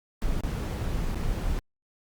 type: noise with dropouts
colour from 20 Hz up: brown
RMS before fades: -28 dBFS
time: 0.22-1.59 s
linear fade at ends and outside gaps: 0 ms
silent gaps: 0.407-0.436 / 1.145-1.156 s
effects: Opus 48 kbps